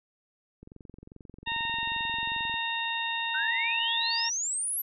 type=click train; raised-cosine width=3 ms; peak=-34 dBFS; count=44; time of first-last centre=0.63-2.541 s; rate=22.5 Hz
type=harmonic tone; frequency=922 Hz; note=A#5; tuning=19 cents flat; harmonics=1 / 2 / 3 / 4; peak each=-34 / -34 / -34 / -34 dBFS; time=1.46-4.3 s; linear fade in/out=20 ms
type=exponential sweep; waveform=sine; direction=up; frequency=1480 to 12000 Hz; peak=-28 dBFS; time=3.34-4.82 s; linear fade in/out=10 ms
effects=none